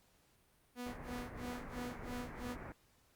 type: tone with tremolo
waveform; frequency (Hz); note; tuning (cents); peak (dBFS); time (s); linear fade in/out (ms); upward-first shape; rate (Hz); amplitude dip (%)
sawtooth; 245.7; B3; -9; -37; 0.75-2.57; 50; sine; 3; 95
type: low-pass noise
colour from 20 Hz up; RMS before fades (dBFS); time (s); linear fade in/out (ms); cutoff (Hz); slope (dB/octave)
pink; -48; 0.86-2.72; 0; 2200; 48
effects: pink hiss -71 dBFS RMS until 3.15 s + Opus 48 kbps